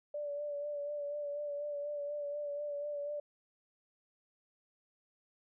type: tone with vibrato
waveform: sine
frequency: 582 Hz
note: D5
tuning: 16 cents flat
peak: -36 dBFS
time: 0.14-3.2 s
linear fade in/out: 5 ms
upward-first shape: sine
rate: 4.1 Hz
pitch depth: 28 cents each way
effects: none